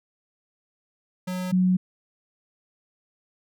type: tone pair in turn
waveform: square / sine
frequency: 183 / 183.77 Hz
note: F#3 / F#3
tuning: -19 / -12 cents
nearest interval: unison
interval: 7 cents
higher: second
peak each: -28 / -17 dBFS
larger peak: second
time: 1.27-1.52 / 1.52-1.77 s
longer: neither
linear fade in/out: 10 ms
effects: none